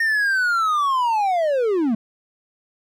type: linear sweep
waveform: triangle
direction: down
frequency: 1841 to 208.5 Hz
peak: -15 dBFS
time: 0-1.95 s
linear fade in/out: 5 ms
effects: none